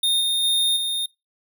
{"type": "tone with level steps", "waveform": "square", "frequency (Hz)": 3663, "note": "A#7", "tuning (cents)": -31, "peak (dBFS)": [-18, -20, -18, -23], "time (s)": [0.03, 1.06], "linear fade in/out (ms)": 5, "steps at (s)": [0.2, 0.43, 0.76], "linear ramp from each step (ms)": 10, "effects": ["noise-tail reverb RT60 0.2 s tail -20 dB re dry"]}